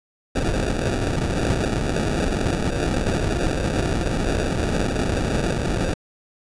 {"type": "noise with sample-and-hold", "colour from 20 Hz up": "pink", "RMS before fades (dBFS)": -22, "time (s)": [0.35, 5.94], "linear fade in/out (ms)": 10, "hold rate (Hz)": 1050, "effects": ["resampled to 22050 Hz"]}